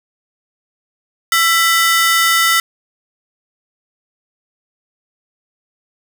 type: ring-modulated tone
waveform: sawtooth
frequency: 1661.2 Hz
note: G#6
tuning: in tune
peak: -4 dBFS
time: 1.32-2.6 s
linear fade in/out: 2 ms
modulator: 321 Hz
effects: none